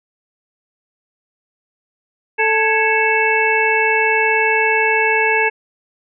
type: harmonic tone with a mistuned harmonic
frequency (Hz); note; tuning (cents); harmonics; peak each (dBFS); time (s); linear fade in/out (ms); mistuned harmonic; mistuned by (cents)
440.8; A4; +3; 1 / 2 / 4 / 5 / 6; -19 / -19 / -19 / -19 / -19; 2.38-5.5; 20; 4; -100
effects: none